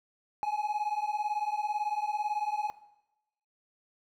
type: beating tone pair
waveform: triangle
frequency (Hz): 830.6 / 848.6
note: G#5 / G#5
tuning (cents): 0 / +37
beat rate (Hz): 18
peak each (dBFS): -30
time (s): 0.43-2.7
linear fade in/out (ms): 0
effects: noise-tail reverb RT60 0.9 s tail -17 dB re dry